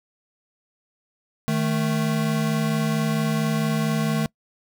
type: tone pair together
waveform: square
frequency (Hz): 155.56 / 220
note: D#3 / A3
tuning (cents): 0 / 0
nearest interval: tritone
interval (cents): 600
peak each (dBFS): -24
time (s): 1.48-4.26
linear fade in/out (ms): 0
effects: noise-tail reverb RT60 0.1 s tail -24 dB re dry